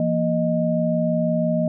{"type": "tone cluster", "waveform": "sine", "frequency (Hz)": [168.7, 234.8, 620], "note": ["E3", "A#3", "D#5"], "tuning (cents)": [40, 13, -6], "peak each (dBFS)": [-22, -23, -22], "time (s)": [0, 1.68], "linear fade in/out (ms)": 2, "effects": []}